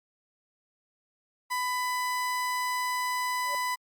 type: tone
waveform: 30% pulse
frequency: 998 Hz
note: B5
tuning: 18 cents sharp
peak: -25 dBFS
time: 1.5-3.76 s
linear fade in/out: 20 ms
type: tone with exponential growth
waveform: sine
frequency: 576 Hz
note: D5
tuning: 34 cents flat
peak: -33 dBFS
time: 3.39-3.55 s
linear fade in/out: 0 ms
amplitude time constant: 34 ms
effects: Opus 48 kbps